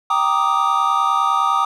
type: chord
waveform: triangle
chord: Eb major seventh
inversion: first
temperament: equal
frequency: 784 / 932.3 / 1174.7 / 1244.5 Hz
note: G5 / Bb5 / D6 / Eb6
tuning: 0 / 0 / 0 / 0 cents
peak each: -21 / -21 / -18 / -16 dBFS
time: 0.1-1.65 s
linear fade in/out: 5 ms
effects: none